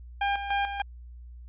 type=tone with tremolo; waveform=sawtooth; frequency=802 Hz; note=G5; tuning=39 cents sharp; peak=-20 dBFS; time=0.21-0.82 s; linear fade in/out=5 ms; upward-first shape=square; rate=3.4 Hz; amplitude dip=60%; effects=added 60 Hz sine -42 dBFS peak until 1.48 s + resampled to 8000 Hz